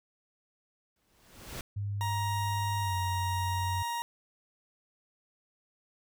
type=noise with exponential growth; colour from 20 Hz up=pink; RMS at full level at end=-38 dBFS; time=0.96-1.61 s; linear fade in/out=2 ms; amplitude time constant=140 ms
type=tone with pitch glide; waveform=sine; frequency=101.4 to 93.52 Hz; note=G#2 to F#2; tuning=-41 to +19 cents; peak=-31 dBFS; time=1.76-3.83 s; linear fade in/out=10 ms; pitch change=-140 cents; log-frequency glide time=2.81-2.94 s
type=tone; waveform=40% pulse; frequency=941 Hz; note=A#5; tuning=16 cents sharp; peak=-31 dBFS; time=2.01-4.02 s; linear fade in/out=0 ms
effects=none